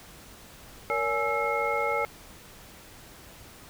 sine tone cluster, 466.4 / 568 / 840 / 1320 / 2156 Hz, A#4 / C#5 / G#5 / E6 / C#7, +1 / +42 / +19 / +2 / -49 cents, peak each -31 dBFS, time 0.9-2.05 s, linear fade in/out 0 ms, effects pink hiss -49 dBFS RMS until 3.69 s

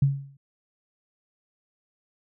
sine tone with exponential decay, 138.59 Hz, C#3, in tune, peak -14 dBFS, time 0.02-0.37 s, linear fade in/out 5 ms, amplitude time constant 75 ms, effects none

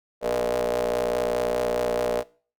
30% pulse ring-modulated tone, 60.6 Hz, B1, 32 cents flat, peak -17 dBFS, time 0.21-2.24 s, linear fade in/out 50 ms, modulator 543 Hz, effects noise-tail reverb RT60 0.4 s tail -21 dB re dry

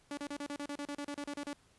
sawtooth tone bursts, 288 Hz, D4, 34 cents flat, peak -34 dBFS, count 15, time 0.11-1.531 s, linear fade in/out 2 ms, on 63 ms, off 34 ms, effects pink hiss -67 dBFS RMS until 1.78 s + resampled to 24000 Hz

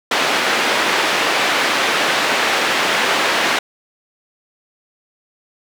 white band-pass noise, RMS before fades -17 dBFS, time 0.11-3.59 s, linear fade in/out 5 ms, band 300 to 2600 Hz, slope 12 dB/octave, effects none

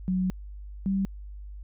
sine tone pair in turn, 185 / 194.11 Hz, F#3 / G3, 0 / -17 cents, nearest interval minor second, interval 83 cents, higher second, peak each -23 dBFS, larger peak neither, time 0.08-0.3 / 0.86-1.05 s, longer first, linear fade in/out 0 ms, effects added 50 Hz sine -38 dBFS peak until 1.63 s

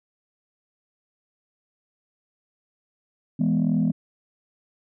sine chord, E major, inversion none, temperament equal, 164.81 / 207.7 / 246.9 Hz, E3 / G#3 / B3, 0 / 0 / 0 cents, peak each -22 dBFS, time 3.39-3.92 s, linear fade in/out 10 ms, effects tanh soft clip ceiling -14 dBFS

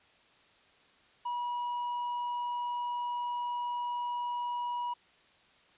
triangle tone, 968 Hz, B5, 35 cents flat, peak -30 dBFS, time 1.25-4.94 s, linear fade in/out 10 ms, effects white hiss -63 dBFS RMS until 5.77 s + resampled to 8000 Hz

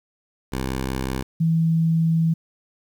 10% pulse / sine tone pair in turn, 65.41 / 163.4 Hz, C2 / E3, 0 / -15 cents, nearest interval octave + major third, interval 1585 cents, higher second, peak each -16 dBFS, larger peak neither, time 0.52-1.23 / 1.4-2.34 s, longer second, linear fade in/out 10 ms, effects 9-bit

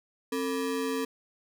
square ring-modulated tone, 358.6 Hz, F4, 46 cents sharp, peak -26 dBFS, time 0.32-1.05 s, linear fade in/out 5 ms, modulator 91 Hz, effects none

